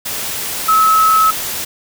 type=tone in noise; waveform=sine; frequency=1293 Hz; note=E6; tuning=34 cents flat; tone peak=-8 dBFS; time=0.68-1.31 s; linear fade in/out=10 ms; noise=white; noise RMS=-22 dBFS; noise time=0.05-1.65 s; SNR=+11 dB; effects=none